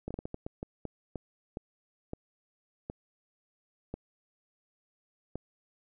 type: slowing click train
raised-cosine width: 2 ms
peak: -23 dBFS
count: 15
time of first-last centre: 0.08-5.356 s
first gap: 26 ms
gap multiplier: 1.36
effects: none